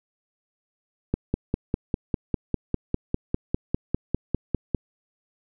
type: click train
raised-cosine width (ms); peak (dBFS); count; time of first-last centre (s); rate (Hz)
3; -9; 19; 1.14-4.747; 4.99
effects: none